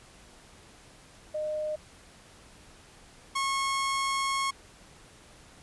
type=tone pair in turn; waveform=sine / sawtooth; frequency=612 / 1090.5 Hz; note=D#5 / C#6; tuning=-29 / -29 cents; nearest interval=minor seventh; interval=1000 cents; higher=second; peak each=-29 / -23 dBFS; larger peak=second; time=1.34-1.76 / 3.35-4.51 s; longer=second; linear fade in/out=10 ms; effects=pink hiss -54 dBFS RMS until 5.62 s + resampled to 24000 Hz